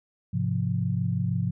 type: chord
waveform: sine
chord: F minor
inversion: first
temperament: just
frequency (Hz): 104.77 / 130.96 / 174.61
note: Ab2 / C3 / F3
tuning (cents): +16 / +2 / 0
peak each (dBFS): -28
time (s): 0.33-1.51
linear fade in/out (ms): 10
effects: none